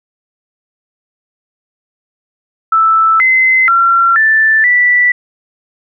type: tone with pitch steps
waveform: sine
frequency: 1319 / 2053 / 1365 / 1764 / 1966 Hz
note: E6 / C7 / F6 / A6 / B6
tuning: +1 / -33 / -40 / +4 / -8 cents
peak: -6 dBFS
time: 2.72-5.12 s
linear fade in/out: 5 ms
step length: 480 ms
effects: none